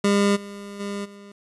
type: tone with level steps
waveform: 25% pulse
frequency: 201.7 Hz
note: G3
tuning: 50 cents sharp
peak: -13 / -31 / -24 / -38 dBFS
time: 0.04-1.32 s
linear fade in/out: 5 ms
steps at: 0.35 / 0.79 / 1.04 s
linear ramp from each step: 20 ms
effects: resampled to 24000 Hz + 9-bit